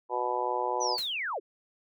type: harmonic tone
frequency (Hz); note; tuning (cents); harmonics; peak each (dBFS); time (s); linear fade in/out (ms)
123.47; B2; 0; 3 / 4 / 5 / 6 / 7 / 8; -36 / -34 / -37 / -37 / -32 / -33; 0.09-0.98; 50
type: linear sweep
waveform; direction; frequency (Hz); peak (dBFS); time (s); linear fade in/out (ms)
sine; down; 6140 to 308.2; -30; 0.8-1.4; 20
type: noise with exponential decay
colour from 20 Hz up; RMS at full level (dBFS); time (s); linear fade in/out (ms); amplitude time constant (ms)
white; -37; 0.98-1.16; 1; 37
effects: none